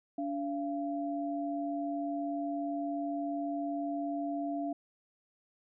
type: tone pair together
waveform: sine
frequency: 287.7 / 684.3 Hz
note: D4 / F5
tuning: -36 / -35 cents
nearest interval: octave + minor third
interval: 1501 cents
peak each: -34 / -36 dBFS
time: 0.18-4.73 s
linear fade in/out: 5 ms
effects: none